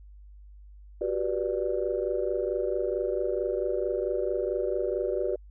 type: chord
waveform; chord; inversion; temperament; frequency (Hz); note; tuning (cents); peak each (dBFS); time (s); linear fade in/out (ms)
sine; G major seventh; third; just; 367.5 / 392 / 490 / 588; F#4 / G4 / B4 / D5; -12 / 0 / -14 / +2; -31; 1.01-5.36; 5
effects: tanh soft clip ceiling -15 dBFS + added 50 Hz sine -46 dBFS peak until 5.5 s